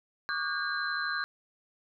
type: tone cluster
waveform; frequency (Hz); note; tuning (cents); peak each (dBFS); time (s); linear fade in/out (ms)
sine; 1130 / 1202 / 1454 / 1611 / 4089; C#6 / D6 / F#6 / G6 / C8; +33 / +40 / -31 / +47 / -41; -39 / -38 / -37 / -32 / -39; 0.29-1.24; 0
effects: none